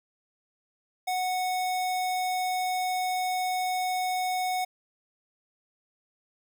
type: tone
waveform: square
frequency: 737 Hz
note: F#5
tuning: 7 cents flat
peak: -27 dBFS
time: 1.07-4.65 s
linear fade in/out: 10 ms
effects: none